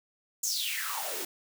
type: noise with high-pass filter sweep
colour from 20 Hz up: white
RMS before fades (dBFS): -33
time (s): 0.43-1.25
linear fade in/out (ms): 5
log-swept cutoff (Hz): 7200 to 310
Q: 7.2
effects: none